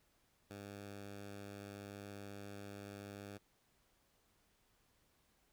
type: tone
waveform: 10% pulse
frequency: 100.8 Hz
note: G2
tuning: 49 cents sharp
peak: -40 dBFS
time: 0.5-3.38 s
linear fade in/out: 10 ms
effects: pink hiss -75 dBFS RMS until 5.52 s